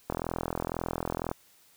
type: click train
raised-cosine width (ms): 1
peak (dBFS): -16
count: 52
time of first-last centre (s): 0.1-1.314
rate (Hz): 42
effects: white hiss -61 dBFS RMS until 1.76 s